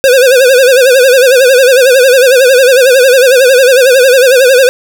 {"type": "tone with vibrato", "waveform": "square", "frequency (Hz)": 515, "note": "C5", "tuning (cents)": -28, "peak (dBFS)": -3, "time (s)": [0.04, 4.69], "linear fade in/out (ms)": 0, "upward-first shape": "sine", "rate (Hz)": 11, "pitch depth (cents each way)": 110, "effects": []}